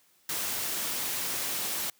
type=noise; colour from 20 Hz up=white; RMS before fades=-32 dBFS; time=0.29-1.9 s; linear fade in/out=2 ms; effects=white hiss -65 dBFS RMS until 1.99 s + high-pass 100 Hz 12 dB/octave